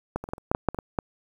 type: clicks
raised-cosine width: 1 ms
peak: -13 / -21 / -23 / -14 / -29 / -9 / -8 / -6 / -21 / -15 / -10 dBFS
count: 11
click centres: 0.16 / 0.24 / 0.289 / 0.335 / 0.381 / 0.515 / 0.549 / 0.687 / 0.746 / 0.788 / 0.988 s
effects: 8-bit